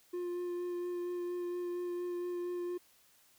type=tone with vibrato; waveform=triangle; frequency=353.2 Hz; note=F4; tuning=20 cents sharp; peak=-33 dBFS; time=0.13-2.78 s; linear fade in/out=10 ms; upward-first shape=sine; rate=4.3 Hz; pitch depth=12 cents each way; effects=white hiss -66 dBFS RMS until 3.38 s